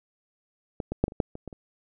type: clicks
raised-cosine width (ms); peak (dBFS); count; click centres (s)
2; -17 / -16 / -7 / -19 / -28 / -9 / -25 / -23 / -29; 9; 0.802 / 0.92 / 1.04 / 1.081 / 1.121 / 1.202 / 1.354 / 1.477 / 1.528
effects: none